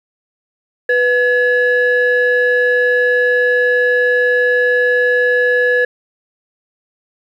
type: tone pair together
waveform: sine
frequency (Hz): 493.9 / 1700.1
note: B4 / G#6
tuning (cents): 0 / +40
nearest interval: octave + major sixth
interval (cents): 2140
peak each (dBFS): -12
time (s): 0.89-5.85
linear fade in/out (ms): 5
effects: tanh soft clip ceiling -5 dBFS + 8-bit